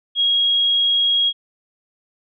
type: tone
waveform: sine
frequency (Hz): 3290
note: G#7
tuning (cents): -17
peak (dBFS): -14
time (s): 0.15-1.33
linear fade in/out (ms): 50
effects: none